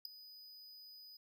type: tone with ADSR envelope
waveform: square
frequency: 4978 Hz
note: D#8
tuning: in tune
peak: -36 dBFS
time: 0.05-1.17 s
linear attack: 4 ms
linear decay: 4 ms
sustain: -18 dB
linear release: 5 ms
effects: none